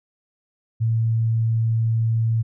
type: tone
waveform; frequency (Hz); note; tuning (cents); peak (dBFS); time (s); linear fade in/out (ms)
sine; 113.3; A#2; -49; -17; 0.8-2.43; 20
effects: none